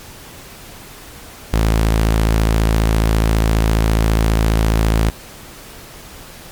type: tone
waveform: sawtooth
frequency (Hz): 54.7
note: A1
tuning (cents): -9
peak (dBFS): -8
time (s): 1.53-5.1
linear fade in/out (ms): 0
effects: pink hiss -37 dBFS RMS until 6.51 s + MP3 96 kbps